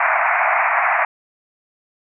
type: band-pass noise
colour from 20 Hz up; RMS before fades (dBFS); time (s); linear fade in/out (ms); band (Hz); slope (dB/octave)
pink; -17; 0-1.05; 5; 650 to 2400; 96
effects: none